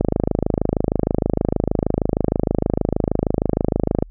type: click train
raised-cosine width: 2 ms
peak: -3 dBFS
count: 107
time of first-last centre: 0.01-4.025 s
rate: 26.4 Hz
effects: added 41 Hz sine -38 dBFS peak until 4.1 s